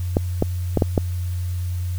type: clicks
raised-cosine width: 2 ms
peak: -3 dBFS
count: 5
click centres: 0.169 / 0.424 / 0.773 / 0.822 / 0.978 s
effects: added 89 Hz sine -22 dBFS peak until 1.98 s + white hiss -45 dBFS RMS until 1.98 s